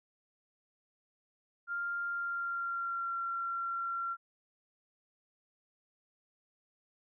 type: tone with pitch glide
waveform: sine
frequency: 1396.9 to 1368.9 Hz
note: F6 to F6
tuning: 0 to -35 cents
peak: -33 dBFS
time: 1.67-4.17 s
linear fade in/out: 50 ms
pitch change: -35 cents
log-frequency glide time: 2.06-3.15 s
effects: none